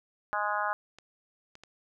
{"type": "harmonic tone", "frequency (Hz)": 207.9, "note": "G#3", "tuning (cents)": 2, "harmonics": [3, 4, 5, 6, 7, 8], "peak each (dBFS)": [-37, -33, -34, -34, -34, -39], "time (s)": [0.33, 0.73], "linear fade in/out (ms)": 0}
{"type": "clicks", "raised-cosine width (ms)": 0.2, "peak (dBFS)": -31, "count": 3, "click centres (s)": [0.986, 1.554, 1.636]}
{"effects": []}